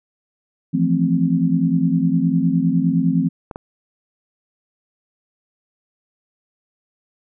sine chord, F major seventh, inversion third, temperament equal, 164.81 / 174.61 / 220 / 261.6 Hz, E3 / F3 / A3 / C4, 0 / 0 / 0 / 0 cents, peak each -20 / -19 / -24 / -19 dBFS, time 0.73-3.29 s, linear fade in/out 20 ms
clicks, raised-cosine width 1 ms, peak -17 / -16 dBFS, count 2, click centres 3.512 / 3.559 s
effects none

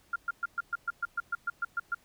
sine tone bursts, 1396.9 Hz, F6, in tune, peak -27 dBFS, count 13, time 0.13-1.947 s, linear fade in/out 5 ms, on 29 ms, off 120 ms, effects pink hiss -64 dBFS RMS until 2.04 s

